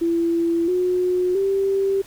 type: tone with pitch steps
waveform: sine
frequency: 336.4 / 362.6 / 390.9 Hz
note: E4 / F#4 / G4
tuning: +35 / -35 / -5 cents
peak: -17 dBFS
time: 0.01-2.02 s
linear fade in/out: 10 ms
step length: 670 ms
effects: pink hiss -46 dBFS RMS until 2.06 s